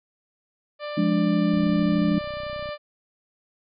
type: harmonic tone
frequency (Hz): 592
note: D5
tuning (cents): +14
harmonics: 1 / 2 / 3 / 4 / 5 / 6 / 7 / 8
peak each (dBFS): -31 / -37 / -41 / -43 / -45 / -47 / -48 / -49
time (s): 0.79-2.78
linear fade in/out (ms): 50
type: chord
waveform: sine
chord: D diminished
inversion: first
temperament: equal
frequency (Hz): 174.61 / 207.7 / 293.7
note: F3 / Ab3 / D4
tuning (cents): 0 / 0 / 0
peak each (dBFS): -23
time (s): 0.97-2.19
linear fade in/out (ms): 10
type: click train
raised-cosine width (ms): 5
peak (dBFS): -30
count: 37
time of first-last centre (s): 1.54-2.69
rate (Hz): 31.3
effects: none